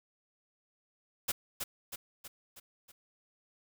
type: noise with echo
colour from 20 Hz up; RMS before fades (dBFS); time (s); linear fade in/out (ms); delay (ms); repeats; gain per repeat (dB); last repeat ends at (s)
white; -31; 1.28-1.32; 10; 320; 5; -5; 2.92
effects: none